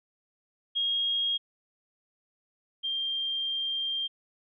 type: tone pair in turn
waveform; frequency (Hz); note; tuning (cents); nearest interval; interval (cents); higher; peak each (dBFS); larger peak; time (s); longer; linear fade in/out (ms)
sine; 3263 / 3185; G#7 / G7; -31 / +27; unison; 42; first; -25 / -28; first; 0.75-1.38 / 2.83-4.08; second; 20
effects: none